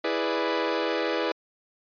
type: chord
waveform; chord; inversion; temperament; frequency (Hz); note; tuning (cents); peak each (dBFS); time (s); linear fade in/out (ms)
sawtooth; E dominant seventh; none; equal; 329.6 / 415.3 / 493.9 / 587.3; E4 / G#4 / B4 / D5; 0 / 0 / 0 / 0; -26 / -27 / -25 / -28; 0.04-1.32; 5
effects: resampled to 11025 Hz